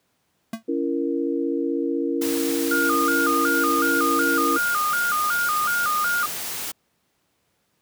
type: tone with exponential decay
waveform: square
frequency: 225.2 Hz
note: A3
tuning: 40 cents sharp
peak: -24 dBFS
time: 0.53-0.63 s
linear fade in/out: 5 ms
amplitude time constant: 21 ms
type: chord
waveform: sine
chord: A# diminished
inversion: first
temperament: just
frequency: 279.7 / 335.6 / 466.2 Hz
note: C#4 / E4 / A#4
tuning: +16 / +31 / 0 cents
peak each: -25 / -25 / -27 dBFS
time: 0.68-4.58 s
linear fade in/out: 10 ms
type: noise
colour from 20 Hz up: white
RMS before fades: -30 dBFS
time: 2.21-6.72 s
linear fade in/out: 10 ms
type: tone with vibrato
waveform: sine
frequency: 1318.5 Hz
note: E6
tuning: in tune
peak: -20 dBFS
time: 2.71-6.26 s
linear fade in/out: 5 ms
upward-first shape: square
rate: 2.7 Hz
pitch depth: 130 cents each way
effects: pink hiss -69 dBFS RMS until 7.81 s + high-pass 100 Hz 12 dB/octave